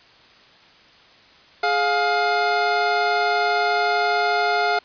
25% pulse tone pair together, 419.6 / 706.1 Hz, G#4 / F5, +18 / +19 cents, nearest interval major sixth, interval 901 cents, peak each -20 / -15 dBFS, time 1.63-4.79 s, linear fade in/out 5 ms, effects white hiss -50 dBFS RMS until 4.84 s + resampled to 11025 Hz

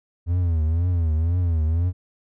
triangle tone with vibrato, 83.5 Hz, E2, 23 cents sharp, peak -16 dBFS, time 0.26-1.93 s, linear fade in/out 50 ms, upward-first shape triangle, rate 2 Hz, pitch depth 150 cents each way, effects none

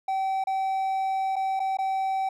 triangle tone with dropouts, 769 Hz, G5, 33 cents flat, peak -22 dBFS, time 0.08-2.29 s, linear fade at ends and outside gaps 5 ms, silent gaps 0.44-0.47 / 1.358-1.363 / 1.595-1.6 / 1.771-1.786 s, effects none

